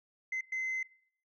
sine tone bursts at uneven times, 2057 Hz, C7, 30 cents flat, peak -30 dBFS, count 2, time 0.32-0.41 / 0.52-0.83 s, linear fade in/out 5 ms, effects noise-tail reverb RT60 0.6 s tail -22 dB re dry + tanh soft clip ceiling -30 dBFS

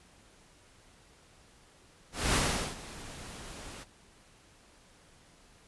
pink noise with ADSR envelope, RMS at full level -26 dBFS, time 2.12-3.85 s, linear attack 220 ms, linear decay 410 ms, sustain -19 dB, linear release 31 ms, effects pink hiss -60 dBFS RMS until 5.67 s + resampled to 24000 Hz

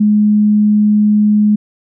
sine tone, 210 Hz, G#3, 19 cents sharp, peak -7 dBFS, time 0-1.56 s, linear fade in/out 10 ms, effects none

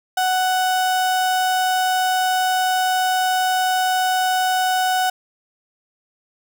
35% pulse tone, 743 Hz, F#5, 7 cents sharp, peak -15 dBFS, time 0.17-5.1 s, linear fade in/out 5 ms, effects none

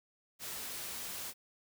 white noise, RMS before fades -42 dBFS, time 0.39-1.34 s, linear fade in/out 50 ms, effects none

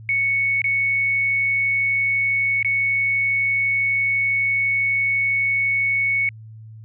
sine tone with dropouts, 2217 Hz, C#7, in tune, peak -17 dBFS, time 0.09-6.29 s, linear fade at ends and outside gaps 1 ms, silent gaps 0.618-0.642 / 2.628-2.647 s, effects added 110 Hz sine -37 dBFS peak until 6.84 s

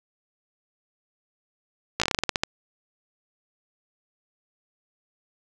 slowing click train, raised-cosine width 0.2 ms, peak -5 dBFS, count 12, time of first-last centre 2-2.435 s, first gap 16 ms, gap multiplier 1.17, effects none

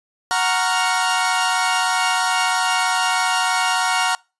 sawtooth chord, Gb major seventh, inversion none, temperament equal, 740 / 932.3 / 1108.7 / 1396.9 Hz, Gb5 / Bb5 / Db6 / F6, 0 / 0 / 0 / 0 cents, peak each -18 / -18 / -22 / -19 dBFS, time 0.31-4.15 s, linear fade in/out 0 ms, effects noise-tail reverb RT60 0.3 s tail -26 dB re dry + resampled to 24000 Hz

